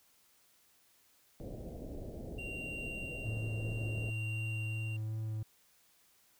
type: low-pass noise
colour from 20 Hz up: pink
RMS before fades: -44 dBFS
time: 1.4-4.1 s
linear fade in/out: 0 ms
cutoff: 650 Hz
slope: 48 dB/octave
type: tone with tremolo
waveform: triangle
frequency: 2765 Hz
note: F7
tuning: 18 cents flat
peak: -39 dBFS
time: 2.38-4.97 s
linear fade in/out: 10 ms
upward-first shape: sine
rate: 0.63 Hz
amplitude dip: 45%
type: tone with vibrato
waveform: triangle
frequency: 109.4 Hz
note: A2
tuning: 9 cents flat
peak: -33 dBFS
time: 3.25-5.43 s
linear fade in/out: 5 ms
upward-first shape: sine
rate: 2.7 Hz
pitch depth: 12 cents each way
effects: white hiss -68 dBFS RMS until 6.39 s